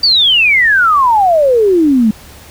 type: exponential sweep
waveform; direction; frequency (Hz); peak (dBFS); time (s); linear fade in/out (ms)
sine; down; 4720 to 207.8; -6; 0.03-2.11; 5
effects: added 73 Hz sine -40 dBFS peak until 2.5 s + pink hiss -37 dBFS RMS until 2.5 s